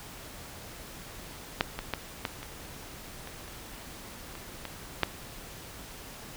clicks, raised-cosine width 0.3 ms, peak -7 / -17 / -13 / -13 / -24 / -26 / -30 / -25 / -20 / -7 dBFS, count 10, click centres 1.609 / 1.79 / 1.937 / 2.252 / 2.43 / 3.274 / 3.479 / 4.353 / 4.653 / 5.033 s, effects pink hiss -45 dBFS RMS until 6.36 s

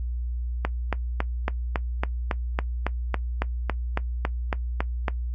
click train, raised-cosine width 0.5 ms, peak -9 dBFS, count 17, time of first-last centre 0.65-5.082 s, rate 3.61 Hz, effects noise-tail reverb RT60 0.1 s tail -18 dB re dry + added 60 Hz sine -26 dBFS peak until 5.34 s

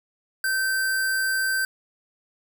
sine tone with sample-and-hold, 1546 Hz, G6, 24 cents flat, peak -21 dBFS, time 0.44-1.65 s, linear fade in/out 2 ms, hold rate 6300 Hz, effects none

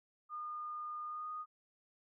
sine tone with pitch glide, 1218 to 1235.7 Hz, D#6 to D#6, -37 to -12 cents, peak -40 dBFS, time 0.29-1.46 s, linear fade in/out 50 ms, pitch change +25 cents, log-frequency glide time 1.05-1.29 s, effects none

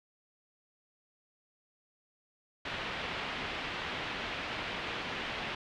white low-pass noise, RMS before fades -38 dBFS, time 2.65-5.55 s, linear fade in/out 5 ms, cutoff 3200 Hz, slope 24 dB/octave, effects none

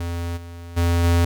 square tone with level steps, 85.6 Hz, F2, 34 cents flat, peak -25 / -35 / -17 / -15 dBFS, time 0-1.25 s, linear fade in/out 5 ms, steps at 0.36 / 0.76 / 1.03 s, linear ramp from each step 20 ms, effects none

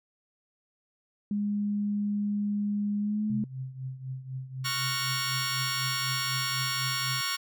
sine tone with pitch glide, 205.6 to 213.3 Hz, G#3 to G#3, -17 to +46 cents, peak -26 dBFS, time 1.31-3.44 s, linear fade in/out 2 ms, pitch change +63 cents, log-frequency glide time 2.99-3.26 s
sine tone with tremolo, 130.81 Hz, C3, in tune, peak -31 dBFS, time 3.3-7.21 s, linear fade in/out 2 ms, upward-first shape triangle, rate 4 Hz, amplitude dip 80%
15% pulse chord, Gb major seventh, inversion second, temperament just, 1110 / 1387.5 / 1480 / 1850 Hz, Db6 / F6 / Gb6 / Bb6, +2 / -12 / 0 / -14 cents, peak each -26 / -30 / -30 / -30 dBFS, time 4.64-7.37 s, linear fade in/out 20 ms
effects none

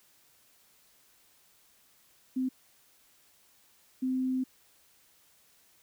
sine tone bursts at uneven times, 258.4 Hz, C4, 21 cents flat, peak -27 dBFS, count 2, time 2.36-2.49 / 4.02-4.44 s, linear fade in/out 10 ms, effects white hiss -64 dBFS RMS until 5.82 s

